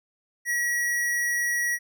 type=tone; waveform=square; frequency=1918 Hz; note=A#6; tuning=49 cents sharp; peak=-24 dBFS; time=0.45-1.79 s; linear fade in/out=50 ms; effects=none